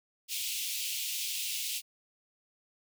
pink high-pass noise, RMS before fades -35 dBFS, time 0.28-1.82 s, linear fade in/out 50 ms, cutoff 2500 Hz, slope 48 dB/octave, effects none

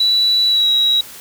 sine tone with pitch glide, 3944 to 3858 Hz, B7 to B7, -3 to -41 cents, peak -11 dBFS, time 0-1.01 s, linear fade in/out 5 ms, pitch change -38 cents, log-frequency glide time 0.47-0.69 s, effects white hiss -36 dBFS RMS until 1.2 s

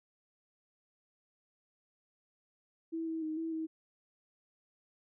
sine tone with pitch steps, 327 / 323.4 / 312.7 / 326 / 319.6 Hz, E4 / E4 / D#4 / E4 / D#4, -14 / -33 / +9 / -19 / +47 cents, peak -34 dBFS, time 2.92-3.67 s, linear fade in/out 20 ms, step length 150 ms, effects none

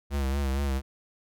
square tone with vibrato, 68.6 Hz, C#2, 17 cents flat, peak -26 dBFS, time 0.1-0.82 s, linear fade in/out 50 ms, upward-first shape sine, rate 4.3 Hz, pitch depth 62 cents each way, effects none

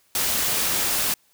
white noise, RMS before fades -23 dBFS, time 0.15-1.14 s, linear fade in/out 2 ms, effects white hiss -62 dBFS RMS until 1.33 s

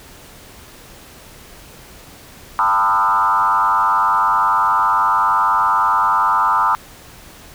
sine tone with frequency modulation, 1105 Hz, C#6, 6 cents flat, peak -12 dBFS, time 2.59-6.75 s, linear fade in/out 0 ms, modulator 100 Hz, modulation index 2.5, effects pink hiss -41 dBFS RMS until 7.54 s

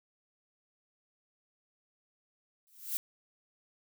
violet noise with exponential growth, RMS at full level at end -30 dBFS, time 2.67-2.97 s, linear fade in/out 0 ms, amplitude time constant 65 ms, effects none

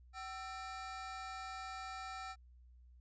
35% pulse ring-modulated tone, 1046.5 Hz, C6, in tune, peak -39 dBFS, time 0.13-2.36 s, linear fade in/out 50 ms, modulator 283 Hz, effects added 61 Hz sine -58 dBFS peak until 3 s + resampled to 16000 Hz

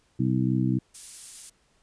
harmonic tone, 63.8 Hz, C2, 43 cents flat, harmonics 2 / 3 / 4 / 5, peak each -25 / -27 / -28 / -29 dBFS, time 0.19-0.79 s, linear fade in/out 10 ms
violet noise, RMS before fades -36 dBFS, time 0.94-1.5 s, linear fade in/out 10 ms
effects pink hiss -66 dBFS RMS until 1.82 s + resampled to 22050 Hz

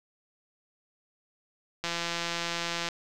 click train, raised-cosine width 0.2 ms, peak -14 dBFS, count 179, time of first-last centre 1.84-2.887 s, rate 170 Hz, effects none

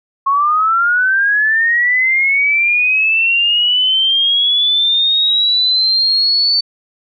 sine linear sweep, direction up, 1084 to 4525 Hz, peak -10 dBFS, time 0.26-6.61 s, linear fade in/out 10 ms, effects none

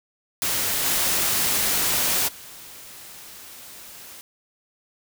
white noise with level steps, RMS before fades -24 / -22 / -42 dBFS, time 0.42-4.21 s, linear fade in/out 0 ms, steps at 0.84 / 2.27 s, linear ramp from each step 20 ms, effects none

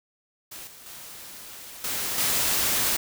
white noise with level steps, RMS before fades -40 / -47 / -42 / -29 / -24 dBFS, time 0.51-2.97 s, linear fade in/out 10 ms, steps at 0.67 / 0.86 / 1.84 / 2.18 s, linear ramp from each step 2 ms, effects none

